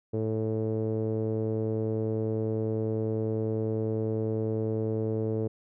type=tone with low-pass filter; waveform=sawtooth; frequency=110 Hz; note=A2; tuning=in tune; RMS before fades=-29 dBFS; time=0.13-5.48 s; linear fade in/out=10 ms; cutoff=450 Hz; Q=4.1; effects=none